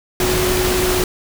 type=tone in noise; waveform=sine; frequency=366 Hz; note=F#4; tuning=19 cents flat; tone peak=-18 dBFS; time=0.2-1.04 s; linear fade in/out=2 ms; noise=pink; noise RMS=-19 dBFS; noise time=0.2-1.04 s; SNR=-2 dB; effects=none